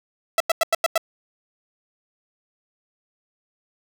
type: tone bursts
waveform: sawtooth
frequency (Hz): 659.3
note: E5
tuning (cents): 0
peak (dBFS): -12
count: 6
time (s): 0.38-0.978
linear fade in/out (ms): 2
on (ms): 23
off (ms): 92
effects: none